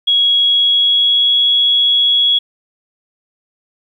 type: tone with pitch glide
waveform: sine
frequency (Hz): 3322 to 3345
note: G#7 to G#7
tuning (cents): 0 to +12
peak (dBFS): -9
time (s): 0.07-2.39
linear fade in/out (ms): 10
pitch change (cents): +12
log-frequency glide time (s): 0.37-1.45
effects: 8-bit